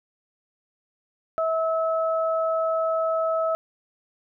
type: tone pair together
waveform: sine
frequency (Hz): 648 / 1296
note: E5 / E6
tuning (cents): -30 / -30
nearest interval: octave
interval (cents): 1200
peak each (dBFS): -22 / -27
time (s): 1.38-3.55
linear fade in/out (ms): 0
effects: none